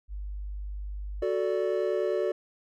sine tone, 50 Hz, G1, 35 cents sharp, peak -33 dBFS, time 0.08-1.25 s, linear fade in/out 50 ms
triangle chord, D major, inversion first, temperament equal with one note detuned, 370 / 440 / 581.9 Hz, F#4 / A4 / D5, 0 / 0 / -16 cents, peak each -27 / -28 / -28 dBFS, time 1.22-2.32 s, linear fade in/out 5 ms
effects none

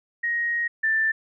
sine tone pair in turn, 1879 / 1773 Hz, A#6 / A6, +13 / +13 cents, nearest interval minor second, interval 100 cents, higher first, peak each -22 / -19 dBFS, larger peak second, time 0.23-0.68 / 0.83-1.12 s, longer first, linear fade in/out 10 ms, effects none

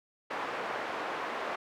pink band-pass noise, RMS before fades -36 dBFS, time 0.3-1.56 s, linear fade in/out 10 ms, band 550 to 1700 Hz, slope 12 dB/octave, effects none

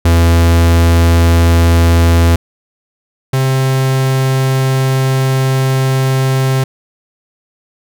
45% pulse tone pair in turn, 84.1 / 132.43 Hz, E2 / C3, +35 / +21 cents, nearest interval minor sixth, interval 786 cents, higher second, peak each -6 / -10 dBFS, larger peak first, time 0.05-2.36 / 3.33-6.64 s, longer second, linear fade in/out 5 ms, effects none

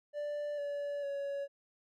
triangle tone with pitch steps, 587.3 / 574.2 / 561.4 Hz, D5 / D5 / C#5, 0 / -39 / +22 cents, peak -33 dBFS, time 0.13-1.48 s, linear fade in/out 50 ms, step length 450 ms, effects none

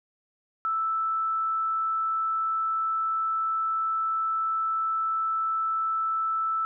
sine tone, 1318.5 Hz, E6, in tune, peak -24 dBFS, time 0.65-6.65 s, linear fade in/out 0 ms, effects none

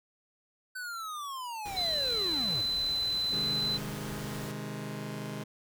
square linear sweep, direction down, 1526 to 91.5 Hz, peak -37 dBFS, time 0.75-2.62 s, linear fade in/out 10 ms
pink noise, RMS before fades -44 dBFS, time 1.65-4.52 s, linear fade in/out 10 ms
sine tone, 4029 Hz, B7, 34 cents sharp, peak -28 dBFS, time 1.76-3.78 s, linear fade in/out 20 ms
sawtooth chord, Ab major, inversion first, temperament just, 129.78 / 155.74 / 207.7 Hz, C3 / Eb3 / Ab3, -14 / +2 / 0 cents, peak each -37 / -37 / -36 dBFS, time 3.32-5.44 s, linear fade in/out 10 ms
effects none

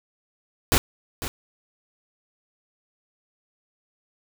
pink noise with echo, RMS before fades -18 dBFS, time 0.72-0.78 s, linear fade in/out 0 ms, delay 500 ms, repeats 1, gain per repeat -12 dB, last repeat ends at 1.28 s, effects none

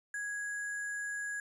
sine tone with sample-and-hold, 1661.2 Hz, G#6, in tune, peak -35 dBFS, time 0.14-1.4 s, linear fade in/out 2 ms, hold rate 8820 Hz, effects resampled to 24000 Hz

